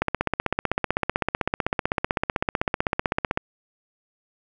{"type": "click train", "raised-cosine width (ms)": 0.5, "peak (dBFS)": -6, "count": 54, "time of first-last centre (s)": [0.02, 3.374], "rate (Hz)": 15.8, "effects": []}